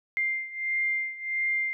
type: beating tone pair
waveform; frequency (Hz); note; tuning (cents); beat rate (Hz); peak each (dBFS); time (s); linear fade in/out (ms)
sine; 2100 / 2101.5; C7 / C7; +6 / +7; 1.5; -28 / -31; 0.17-1.73; 0
effects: none